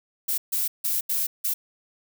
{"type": "noise bursts at uneven times", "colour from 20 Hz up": "violet", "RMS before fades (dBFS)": -25, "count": 5, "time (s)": [[0.28, 0.38], [0.52, 0.68], [0.84, 1.01], [1.09, 1.27], [1.44, 1.54]], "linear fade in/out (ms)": 10, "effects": []}